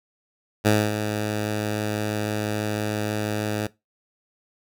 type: tone with ADSR envelope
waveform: 10% pulse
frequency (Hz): 106.1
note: G#2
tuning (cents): +38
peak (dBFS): -7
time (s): 0.64-3.67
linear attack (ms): 29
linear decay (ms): 240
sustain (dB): -9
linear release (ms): 6
effects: noise-tail reverb RT60 0.2 s tail -19 dB re dry